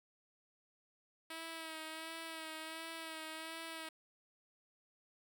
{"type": "tone with vibrato", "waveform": "5% pulse", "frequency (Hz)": 321.8, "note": "E4", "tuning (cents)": -42, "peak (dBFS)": -33, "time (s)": [1.3, 3.89], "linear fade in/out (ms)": 5, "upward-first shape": "sine", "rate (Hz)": 1.4, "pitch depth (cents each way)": 32, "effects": []}